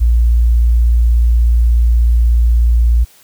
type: tone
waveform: sine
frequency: 58.27 Hz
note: A#1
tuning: in tune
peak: -7 dBFS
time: 0-3.05 s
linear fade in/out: 20 ms
effects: white hiss -46 dBFS RMS until 3.23 s